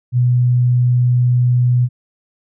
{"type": "tone", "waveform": "sine", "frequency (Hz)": 123.47, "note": "B2", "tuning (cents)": 0, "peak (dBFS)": -10, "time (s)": [0.12, 1.89], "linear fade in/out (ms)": 50, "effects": []}